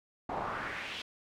brown noise with band-pass filter sweep, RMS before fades -38 dBFS, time 0.29-1.02 s, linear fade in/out 5 ms, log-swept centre 740 to 3400 Hz, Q 2.4, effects none

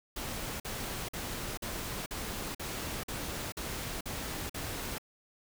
pink noise bursts, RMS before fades -38 dBFS, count 10, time 0.16-4.983 s, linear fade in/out 5 ms, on 440 ms, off 47 ms, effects none

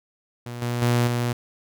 sawtooth tone with level steps, 120.4 Hz, B2, 44 cents flat, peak -28 / -20 / -14 / -18 dBFS, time 0.46-1.33 s, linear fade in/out 5 ms, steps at 0.62 / 0.82 / 1.07 s, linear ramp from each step 2 ms, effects none

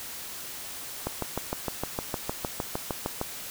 click train, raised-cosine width 1 ms, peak -14 dBFS, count 15, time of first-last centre 1.07-3.214 s, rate 6.53 Hz, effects white hiss -39 dBFS RMS until 3.5 s

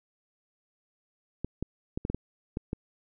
clicks, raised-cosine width 3 ms, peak -18 dBFS, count 8, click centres 1.446 / 1.626 / 1.975 / 2.051 / 2.1 / 2.146 / 2.571 / 2.731 s, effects none

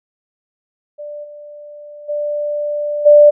sine tone with level steps, 590 Hz, D5, 8 cents sharp, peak -26 / -32 / -17 / -3 dBFS, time 0.98-3.31 s, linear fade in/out 20 ms, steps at 1.23 / 2.08 / 3.05 s, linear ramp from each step 20 ms, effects none

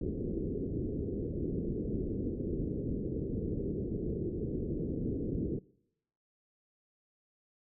white low-pass noise, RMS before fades -35 dBFS, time 0.01-5.59 s, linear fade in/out 5 ms, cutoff 430 Hz, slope 48 dB/octave, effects noise-tail reverb RT60 0.8 s tail -23 dB re dry

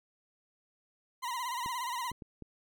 40% pulse tone with vibrato, 985 Hz, B5, 5 cents flat, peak -33 dBFS, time 1.22-2.12 s, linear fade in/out 20 ms, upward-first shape sine, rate 17 Hz, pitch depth 95 cents each way
clicks, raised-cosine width 3 ms, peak -32 dBFS, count 4, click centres 1.661 / 2.116 / 2.222 / 2.423 s
effects none

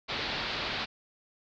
white low-pass noise, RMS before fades -34 dBFS, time 0.08-0.86 s, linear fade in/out 20 ms, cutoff 4500 Hz, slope 48 dB/octave, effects none

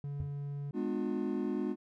triangle tone, 142.5 Hz, C#3, 48 cents sharp, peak -34 dBFS, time 0.04-0.71 s, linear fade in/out 2 ms
triangle tone with exponential decay, 89.7 Hz, F2, 47 cents sharp, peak -30 dBFS, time 0.2-0.35 s, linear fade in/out 0 ms, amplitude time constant 31 ms
triangle chord, G# diminished seventh, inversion none, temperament just, 207.7 / 249.2 / 299 / 358.8 Hz, G#3 / B3 / D4 / F4, 0 / +16 / +31 / +47 cents, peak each -35 dBFS, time 0.73-1.76 s, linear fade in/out 50 ms
effects none

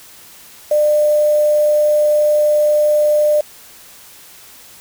sine tone with quantisation, 599 Hz, D5, 34 cents sharp, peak -10 dBFS, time 0.71-3.41 s, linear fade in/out 5 ms, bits 5, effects white hiss -41 dBFS RMS until 4.8 s

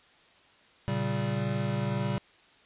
square chord, G diminished, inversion first, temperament equal with one note detuned, 116.54 / 138.59 / 194.19 Hz, Bb2 / Db3 / G3, 0 / 0 / -16 cents, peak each -33 dBFS, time 0.88-2.18 s, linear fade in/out 0 ms, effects white hiss -59 dBFS RMS until 2.65 s + resampled to 8000 Hz

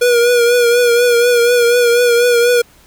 square tone with vibrato, 480 Hz, B4, 49 cents flat, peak -9 dBFS, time 0.01-2.62 s, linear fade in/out 10 ms, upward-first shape triangle, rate 4.1 Hz, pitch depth 47 cents each way, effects pink hiss -47 dBFS RMS until 2.86 s

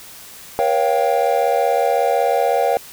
triangle chord, G half-diminished seventh, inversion first, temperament equal with one note detuned, 478.2 / 554.4 / 698.5 / 784 Hz, Bb4 / Db5 / F5 / G5, +44 / 0 / 0 / 0 cents, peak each -18 dBFS, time 0.59-2.77 s, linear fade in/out 0 ms, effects white hiss -39 dBFS RMS until 2.92 s

